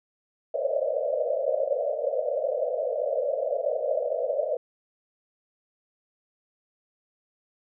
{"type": "band-pass noise", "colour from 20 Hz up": "white", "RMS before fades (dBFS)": -27, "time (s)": [0.54, 4.57], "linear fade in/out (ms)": 5, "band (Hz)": [490, 640], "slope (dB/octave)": 96, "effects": []}